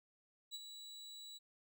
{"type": "tone with ADSR envelope", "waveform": "35% pulse", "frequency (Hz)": 3920, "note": "B7", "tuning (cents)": -14, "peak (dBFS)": -40, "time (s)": [0.51, 1.39], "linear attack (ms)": 36, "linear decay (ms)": 34, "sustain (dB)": -8, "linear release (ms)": 23, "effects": []}